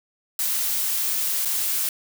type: noise with dropouts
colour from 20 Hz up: blue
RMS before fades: -24 dBFS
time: 0.39-1.89 s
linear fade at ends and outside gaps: 2 ms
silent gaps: 1.45-1.455 s
effects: none